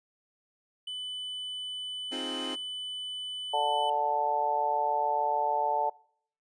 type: tone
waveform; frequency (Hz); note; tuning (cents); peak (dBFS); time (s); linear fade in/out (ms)
triangle; 3000; F#7; +23; -33; 0.87-3.9; 5
type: chord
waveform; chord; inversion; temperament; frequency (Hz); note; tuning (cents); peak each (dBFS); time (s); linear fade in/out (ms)
sawtooth; F minor seventh; second; equal; 261.6 / 311.1 / 349.2 / 415.3; C4 / Eb4 / F4 / Ab4; 0 / 0 / 0 / 0; -34 / -37 / -39 / -40; 2.11-2.56; 20
type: harmonic tone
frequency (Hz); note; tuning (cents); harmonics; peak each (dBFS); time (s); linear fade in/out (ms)
146.83; D3; 0; 3 / 4 / 5 / 6; -37 / -33 / -31 / -27; 3.53-5.9; 10
effects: noise-tail reverb RT60 0.6 s tail -25 dB re dry + resampled to 22050 Hz